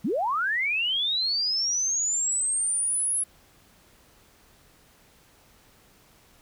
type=linear sweep; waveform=sine; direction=up; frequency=160 to 10850 Hz; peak=-23 dBFS; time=0.04-3.24 s; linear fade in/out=10 ms; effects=pink hiss -58 dBFS RMS until 6.41 s